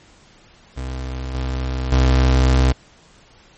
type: tone with level steps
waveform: 35% pulse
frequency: 64.5 Hz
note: C2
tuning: 24 cents flat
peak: -23 / -19 / -10 dBFS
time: 0.76-2.73 s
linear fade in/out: 20 ms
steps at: 1.34 / 1.92 s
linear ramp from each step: 5 ms
effects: pink hiss -50 dBFS RMS until 3.57 s + MP3 32 kbps